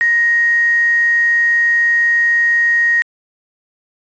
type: tone with quantisation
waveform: sine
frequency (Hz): 1874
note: A#6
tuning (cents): +9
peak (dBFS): -10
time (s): 0.01-3.02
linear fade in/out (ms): 0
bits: 5
effects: resampled to 16000 Hz